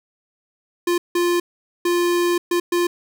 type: tone bursts at uneven times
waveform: square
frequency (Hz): 349.2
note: F4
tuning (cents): 0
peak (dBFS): -17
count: 5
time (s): 0.87-0.98 / 1.15-1.4 / 1.85-2.38 / 2.51-2.6 / 2.72-2.87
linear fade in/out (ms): 5
effects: none